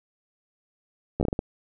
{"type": "slowing click train", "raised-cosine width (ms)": 2, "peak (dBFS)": -12, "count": 7, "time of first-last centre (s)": [1.2, 1.391], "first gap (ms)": 12, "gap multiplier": 1.39, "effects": []}